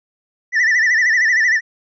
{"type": "tone with vibrato", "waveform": "triangle", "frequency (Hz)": 1875, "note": "A#6", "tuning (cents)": 10, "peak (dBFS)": -10, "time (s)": [0.52, 1.61], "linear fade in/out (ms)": 50, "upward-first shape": "sine", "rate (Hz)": 13, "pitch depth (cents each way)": 120, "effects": ["resampled to 16000 Hz"]}